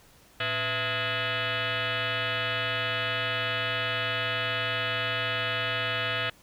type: tone with frequency modulation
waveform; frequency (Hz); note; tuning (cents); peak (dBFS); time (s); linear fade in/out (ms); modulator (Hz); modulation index
sine; 659.3; E5; 0; -26; 0.4-6.3; 5; 386; 7.3
effects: pink hiss -57 dBFS RMS until 6.42 s